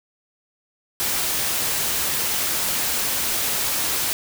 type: noise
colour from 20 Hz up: white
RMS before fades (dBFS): -23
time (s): 1-4.13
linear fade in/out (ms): 0
effects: none